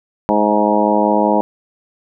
harmonic tone with a mistuned harmonic, 105.1 Hz, G#2, 21 cents sharp, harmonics 2 / 3 / 4 / 5 / 6 / 7 / 8 / 9, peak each -18 / -19 / -22 / -19 / -19 / -24 / -19 / -19 dBFS, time 0.29-1.41 s, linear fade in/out 0 ms, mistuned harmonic 7, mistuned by -25 cents, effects none

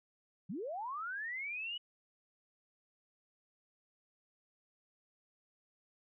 sine linear sweep, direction up, 148.3 to 2960 Hz, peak -38 dBFS, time 0.49-1.78 s, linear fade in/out 10 ms, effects none

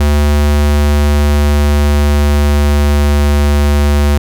square tone with pitch glide, 73.42 to 72.62 Hz, D2 to D2, 0 to -19 cents, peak -8 dBFS, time 0-4.18 s, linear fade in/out 5 ms, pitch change -19 cents, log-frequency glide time 0.27-3.28 s, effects none

